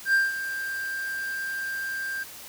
triangle tone with ADSR envelope, 1585 Hz, G6, 19 cents sharp, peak -15 dBFS, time 0.05-2.24 s, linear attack 87 ms, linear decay 180 ms, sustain -12 dB, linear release 14 ms, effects white hiss -43 dBFS RMS until 2.48 s

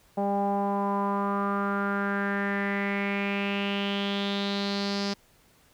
sawtooth tone with low-pass filter sweep, 200 Hz, G3, 35 cents sharp, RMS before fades -28 dBFS, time 0.17-5.14 s, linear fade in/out 10 ms, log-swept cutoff 730 to 5000 Hz, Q 5.3, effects pink hiss -61 dBFS RMS until 5.73 s

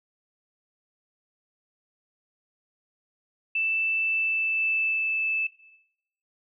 sine tone with pitch glide, 2648 to 2628 Hz, E7 to E7, +7 to -6 cents, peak -23 dBFS, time 3.55-5.47 s, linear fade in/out 5 ms, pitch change -13 cents, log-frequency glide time 4-5.26 s, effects noise-tail reverb RT60 0.8 s tail -18 dB re dry

